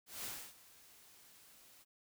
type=noise with ADSR envelope; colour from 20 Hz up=white; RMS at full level=-43 dBFS; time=0.06-1.85 s; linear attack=180 ms; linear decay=290 ms; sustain=-19 dB; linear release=32 ms; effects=none